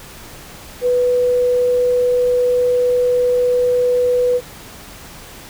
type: tone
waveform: sine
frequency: 493.9 Hz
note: B4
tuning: in tune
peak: -12 dBFS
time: 0.81-4.41 s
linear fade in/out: 50 ms
effects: pink hiss -37 dBFS RMS until 5.49 s